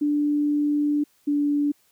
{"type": "tone pair in turn", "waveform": "sine", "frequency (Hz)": [293.7, 290.3], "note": ["D4", "D4"], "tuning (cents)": [0, -20], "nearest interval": "unison", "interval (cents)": 20, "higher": "first", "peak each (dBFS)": -19, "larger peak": "neither", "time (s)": [[0.01, 1.04], [1.27, 1.72]], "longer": "first", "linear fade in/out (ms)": 10, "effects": ["white hiss -63 dBFS RMS until 1.91 s"]}